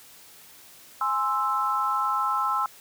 sine chord, Ab augmented, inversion none, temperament equal, 830.6 / 1046.5 / 1318.5 Hz, Ab5 / C6 / E6, 0 / 0 / 0 cents, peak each -30 / -27 / -25 dBFS, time 1.01-2.66 s, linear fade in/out 2 ms, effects white hiss -50 dBFS RMS until 2.8 s + high-pass 60 Hz 12 dB/octave

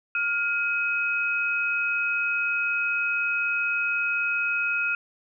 sine tone pair together, 1410.6 / 2536 Hz, F6 / D#7, +17 / +32 cents, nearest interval minor seventh, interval 1015 cents, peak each -26 / -25 dBFS, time 0.15-4.95 s, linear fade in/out 2 ms, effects none

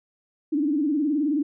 sine tone with vibrato, 295.3 Hz, D4, 10 cents sharp, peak -20 dBFS, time 0.52-1.43 s, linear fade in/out 10 ms, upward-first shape sine, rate 19 Hz, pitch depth 130 cents each way, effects none

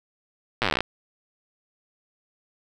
slowing click train, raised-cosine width 0.3 ms, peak -6 dBFS, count 16, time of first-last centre 0.62-0.806 s, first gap 8 ms, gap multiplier 1.06, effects 8-bit

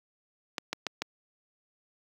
clicks, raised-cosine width 0.2 ms, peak -13 dBFS, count 4, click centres 0.582 / 0.73 / 0.867 / 1.02 s, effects high-pass 200 Hz 12 dB/octave + 9-bit

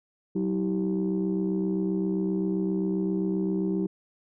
sine tone cluster, 188.2 / 321.8 / 389.4 Hz, F#3 / E4 / G4, +30 / -42 / -12 cents, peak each -26 / -28 / -30 dBFS, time 0.35-3.87 s, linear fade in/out 10 ms, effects tanh soft clip ceiling -18 dBFS

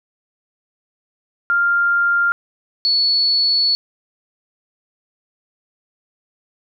sine tone pair in turn, 1397 / 4417 Hz, F6 / C#8, 0 / -7 cents, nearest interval octave + minor sixth, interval 1993 cents, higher second, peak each -13 dBFS, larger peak neither, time 1.5-2.32 / 2.85-3.75 s, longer second, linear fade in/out 0 ms, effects none

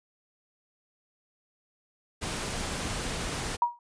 pink noise, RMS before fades -33 dBFS, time 2.21-3.57 s, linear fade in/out 20 ms
sine tone with exponential decay, 955 Hz, A#5, 42 cents sharp, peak -17 dBFS, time 3.62-3.79 s, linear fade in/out 2 ms, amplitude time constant 35 ms
effects resampled to 22050 Hz

